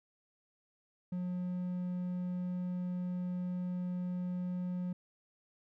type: tone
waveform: triangle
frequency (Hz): 179.9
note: F#3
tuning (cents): -48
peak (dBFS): -32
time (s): 1.12-4.93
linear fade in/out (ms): 5
effects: none